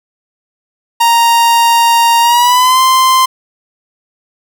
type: tone with pitch glide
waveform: 45% pulse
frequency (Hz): 932.3 to 1040.4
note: A#5 to C6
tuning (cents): 0 to -10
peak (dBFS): -6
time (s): 1-3.26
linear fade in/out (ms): 10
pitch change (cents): +190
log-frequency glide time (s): 2.21-2.8
effects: none